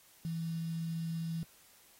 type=tone with quantisation; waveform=sine; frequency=164.81 Hz; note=E3; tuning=in tune; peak=-34 dBFS; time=0.25-1.43 s; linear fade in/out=0 ms; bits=9; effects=white hiss -62 dBFS RMS until 1.99 s + AAC 48 kbps